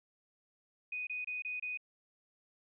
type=tone bursts; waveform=sine; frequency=2489 Hz; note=D#7; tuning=in tune; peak=-36 dBFS; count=5; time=0.92-1.774 s; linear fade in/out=5 ms; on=150 ms; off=26 ms; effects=none